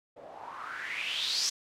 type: noise with low-pass filter sweep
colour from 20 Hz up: blue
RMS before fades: -35 dBFS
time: 0.16-1.5 s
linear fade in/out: 10 ms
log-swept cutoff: 540 to 5800 Hz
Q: 5.4
effects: none